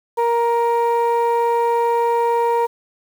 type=tone pair together; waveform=sine; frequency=468.9 / 937.8 Hz; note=A#4 / A#5; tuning=+10 / +10 cents; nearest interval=octave; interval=1200 cents; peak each=-15 dBFS; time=0.17-2.67 s; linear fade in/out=20 ms; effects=tanh soft clip ceiling -12 dBFS + 7-bit